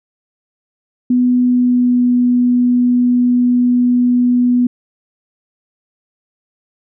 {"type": "tone with pitch glide", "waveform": "sine", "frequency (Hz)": [248.1, 245.8], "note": ["B3", "B3"], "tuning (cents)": [8, -8], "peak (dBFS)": -9, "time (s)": [1.1, 4.67], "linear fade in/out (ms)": 5, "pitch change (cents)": -16, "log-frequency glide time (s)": [1.4, 2.06], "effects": []}